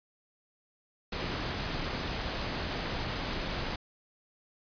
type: noise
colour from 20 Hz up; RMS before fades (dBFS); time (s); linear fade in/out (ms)
pink; -34; 1.12-3.76; 5
effects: resampled to 11025 Hz